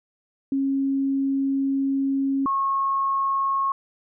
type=tone pair in turn; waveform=sine; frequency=272.6 / 1090.4 Hz; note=C#4 / C#6; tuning=-29 / -29 cents; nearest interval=2 octaves; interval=2400 cents; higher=second; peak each=-20 dBFS; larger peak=neither; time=0.52-2.46 / 2.46-3.72 s; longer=first; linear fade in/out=2 ms; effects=none